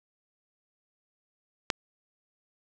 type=click; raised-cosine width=0.2 ms; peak=-7 dBFS; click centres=1.702 s; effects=none